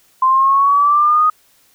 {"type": "exponential sweep", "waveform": "sine", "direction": "up", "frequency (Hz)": [1037, 1250], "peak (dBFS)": -9, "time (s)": [0.22, 1.3], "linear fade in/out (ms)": 5, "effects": ["white hiss -54 dBFS RMS until 1.74 s"]}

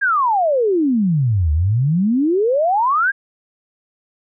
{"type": "exponential two-way sweep", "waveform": "sine", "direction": "down then up", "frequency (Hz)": [1661.2, 72.8, 1661.2], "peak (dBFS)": -13, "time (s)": [0.01, 3.12], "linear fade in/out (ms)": 20, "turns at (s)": 1.52, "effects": []}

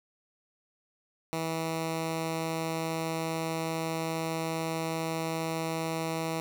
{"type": "tone", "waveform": "10% pulse", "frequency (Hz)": 162.4, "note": "E3", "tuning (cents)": -26, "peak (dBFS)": -22, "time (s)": [1.33, 6.4], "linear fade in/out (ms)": 0, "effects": []}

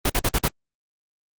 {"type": "noise bursts", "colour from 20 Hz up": "pink", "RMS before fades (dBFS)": -20, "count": 5, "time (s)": [0.05, 0.482], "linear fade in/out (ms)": 5, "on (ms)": 48, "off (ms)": 48, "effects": ["Opus 24 kbps"]}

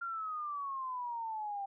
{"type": "exponential sweep", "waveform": "sine", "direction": "down", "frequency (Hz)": [1396.9, 784], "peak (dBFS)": -36, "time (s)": [0.01, 1.66], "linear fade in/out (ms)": 10, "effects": []}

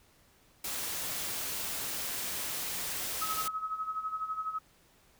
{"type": "noise", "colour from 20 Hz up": "white", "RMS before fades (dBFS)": -36, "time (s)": [0.64, 3.48], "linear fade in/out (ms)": 5}
{"type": "tone with tremolo", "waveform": "sine", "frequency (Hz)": 1280, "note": "D#6", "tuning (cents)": 49, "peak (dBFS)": -30, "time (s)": [3.21, 4.59], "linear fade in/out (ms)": 10, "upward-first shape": "sine", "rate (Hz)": 12, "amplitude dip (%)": 70}
{"effects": ["pink hiss -64 dBFS RMS until 5.19 s"]}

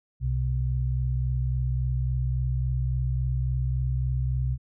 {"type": "tone pair together", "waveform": "sine", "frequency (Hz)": [63.7, 127.29], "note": ["C2", "C3"], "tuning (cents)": [-46, -47], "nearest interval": "octave", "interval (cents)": 1199, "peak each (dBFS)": -26, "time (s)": [0.2, 4.58], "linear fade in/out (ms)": 50, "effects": []}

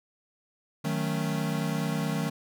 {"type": "chord", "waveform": "square", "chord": "D# half-diminished seventh", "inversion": "none", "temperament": "equal", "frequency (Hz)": [155.56, 185, 220, 277.2], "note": ["D#3", "F#3", "A3", "C#4"], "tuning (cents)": [0, 0, 0, 0], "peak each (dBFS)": [-31, -34, -34, -37], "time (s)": [0.84, 2.3], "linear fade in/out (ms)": 10, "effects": []}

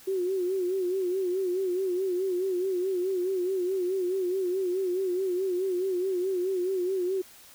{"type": "tone with vibrato", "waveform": "sine", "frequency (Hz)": 370, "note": "F#4", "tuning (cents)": 0, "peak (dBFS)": -25, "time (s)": [0.07, 7.22], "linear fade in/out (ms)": 10, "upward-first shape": "sine", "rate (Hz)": 4.7, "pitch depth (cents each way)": 81, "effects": ["white hiss -52 dBFS RMS until 7.54 s"]}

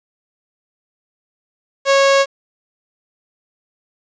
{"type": "tone", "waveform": "sawtooth", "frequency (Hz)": 550, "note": "C#5", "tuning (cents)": -14, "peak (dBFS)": -6, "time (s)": [1.85, 2.26], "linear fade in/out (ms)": 50, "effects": ["resampled to 16000 Hz", "7-bit"]}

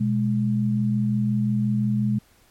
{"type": "tone pair together", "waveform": "sine", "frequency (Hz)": [123.21, 208.9], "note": ["B2", "G#3"], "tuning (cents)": [-4, 10], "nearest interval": "major sixth", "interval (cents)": 914, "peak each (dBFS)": [-23, -21], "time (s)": [0, 2.19], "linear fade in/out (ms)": 10, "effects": ["pink hiss -58 dBFS RMS until 2.5 s", "MP3 64 kbps"]}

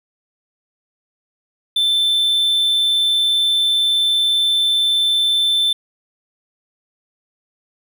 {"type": "tone", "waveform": "triangle", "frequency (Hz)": 3539, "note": "A7", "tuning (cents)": 9, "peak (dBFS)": -12, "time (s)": [1.76, 5.73], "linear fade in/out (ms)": 5, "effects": []}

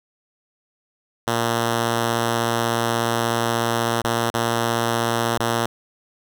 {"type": "tone with dropouts", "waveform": "5% pulse", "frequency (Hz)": 116.54, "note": "A#2", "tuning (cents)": 0, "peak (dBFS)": -8, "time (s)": [1.27, 5.66], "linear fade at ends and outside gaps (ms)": 5, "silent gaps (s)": [[4.018, 4.042], [4.303, 4.341], [5.379, 5.398]], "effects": []}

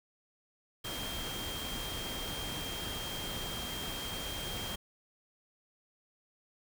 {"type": "tone in noise", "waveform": "sine", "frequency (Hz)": 3200, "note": "G7", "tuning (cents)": 35, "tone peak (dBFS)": -41, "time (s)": [0.84, 4.76], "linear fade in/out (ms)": 10, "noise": "pink", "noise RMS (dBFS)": -40, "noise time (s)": [0.84, 4.76], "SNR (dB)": -4, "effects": []}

